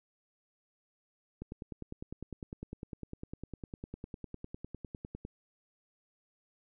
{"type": "click train", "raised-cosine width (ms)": 3, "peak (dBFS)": -28, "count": 39, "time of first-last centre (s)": [1.42, 5.251], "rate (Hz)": 9.92, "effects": []}